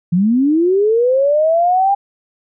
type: linear sweep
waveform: sine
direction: up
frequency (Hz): 164.81 to 806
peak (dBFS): -10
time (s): 0.12-1.95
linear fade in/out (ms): 10
effects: none